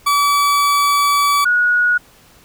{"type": "tone pair in turn", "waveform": ["40% pulse", "sine"], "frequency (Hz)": [1147, 1455.2], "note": ["D6", "F#6"], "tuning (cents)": [-41, -29], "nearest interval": "major third", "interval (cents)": 412, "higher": "second", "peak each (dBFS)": -11, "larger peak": "neither", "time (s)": [[0.06, 1.45], [1.45, 1.98]], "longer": "first", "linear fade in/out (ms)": 10, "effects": ["pink hiss -48 dBFS RMS until 2.44 s"]}